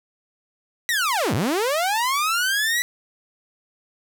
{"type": "linear two-way sweep", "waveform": "sawtooth", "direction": "down then up", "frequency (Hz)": [1975.5, 86.1, 1975.5], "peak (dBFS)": -16, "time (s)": [0.89, 2.82], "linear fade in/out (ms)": 0, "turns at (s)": 1.34, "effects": []}